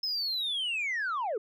sine linear sweep, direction down, 5200 to 385.2 Hz, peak -27 dBFS, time 0.03-1.38 s, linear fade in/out 5 ms, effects tanh soft clip ceiling -27 dBFS

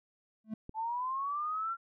triangle tone with exponential growth, 218.4 Hz, A3, 13 cents flat, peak -29 dBFS, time 0.44-0.54 s, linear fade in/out 5 ms, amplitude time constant 21 ms
click, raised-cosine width 3 ms, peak -31 dBFS, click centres 0.694 s
sine linear sweep, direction up, 864 to 1377 Hz, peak -32 dBFS, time 0.74-1.77 s, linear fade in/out 50 ms
effects none

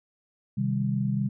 sine chord, C minor, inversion none, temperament equal with one note detuned, 130.81 / 155.56 / 198.85 Hz, C3 / Eb3 / G3, 0 / 0 / +25 cents, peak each -27 / -32 / -27 dBFS, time 0.57-1.29 s, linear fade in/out 10 ms, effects none

